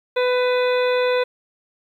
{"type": "harmonic tone", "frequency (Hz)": 498.9, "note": "B4", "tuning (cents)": 17, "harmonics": [1, 2, 3, 4, 5, 7, 8], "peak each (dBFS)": [-17, -27, -29, -32, -30, -33, -36], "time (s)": [0.16, 1.24], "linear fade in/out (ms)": 10, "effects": ["9-bit"]}